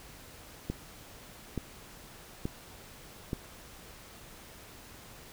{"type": "click train", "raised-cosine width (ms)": 3, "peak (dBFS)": -19, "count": 4, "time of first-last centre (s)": [0.7, 3.332], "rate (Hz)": 1.14, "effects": ["pink hiss -51 dBFS RMS until 5.32 s"]}